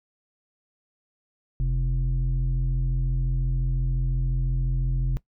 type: tone pair together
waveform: sine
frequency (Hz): 42.87 / 128.6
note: F1 / C3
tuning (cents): -31 / -30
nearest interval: octave + perfect fifth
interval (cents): 1901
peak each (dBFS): -21 / -24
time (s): 1.6-5.17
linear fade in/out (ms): 0
effects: noise-tail reverb RT60 0.1 s tail -20 dB re dry + tanh soft clip ceiling -19 dBFS